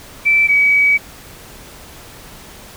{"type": "tone pair in turn", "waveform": "sine", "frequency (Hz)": [2326, 2274], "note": ["D7", "C#7"], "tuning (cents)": [-17, 44], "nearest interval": "unison", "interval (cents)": 39, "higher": "first", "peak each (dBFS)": -9, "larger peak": "neither", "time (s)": [[0.25, 0.48], [0.48, 0.98]], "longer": "second", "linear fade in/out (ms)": 20, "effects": ["pink hiss -38 dBFS RMS until 2.76 s"]}